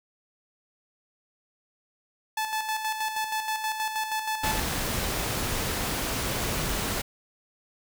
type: tone with tremolo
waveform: sawtooth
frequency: 870 Hz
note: A5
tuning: 20 cents flat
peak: -22 dBFS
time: 2.37-4.6 s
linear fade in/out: 5 ms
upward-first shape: square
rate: 6.3 Hz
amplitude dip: 50%
type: noise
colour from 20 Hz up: pink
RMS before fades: -29 dBFS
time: 4.43-7.02 s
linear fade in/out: 10 ms
effects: none